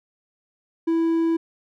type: tone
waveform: triangle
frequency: 329.6 Hz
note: E4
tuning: in tune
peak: -16 dBFS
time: 0.87-1.37 s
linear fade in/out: 10 ms
effects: none